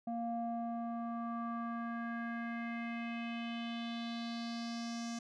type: tone with low-pass filter sweep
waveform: square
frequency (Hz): 233.1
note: A#3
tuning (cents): 0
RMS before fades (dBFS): -40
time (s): 0.07-5.19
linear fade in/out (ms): 5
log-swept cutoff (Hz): 630 to 6300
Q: 3.6
effects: none